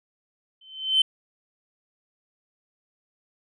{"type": "tone with exponential growth", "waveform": "sine", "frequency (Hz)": 3076, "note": "G7", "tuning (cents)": -33, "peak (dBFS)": -12, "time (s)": [0.61, 1.02], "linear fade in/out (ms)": 5, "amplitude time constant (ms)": 88, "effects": ["tanh soft clip ceiling -12 dBFS"]}